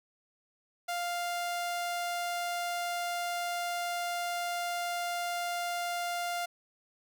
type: tone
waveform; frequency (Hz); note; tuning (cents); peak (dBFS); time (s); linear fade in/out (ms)
sawtooth; 699; F5; +1; -28; 0.88-6.46; 10
effects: none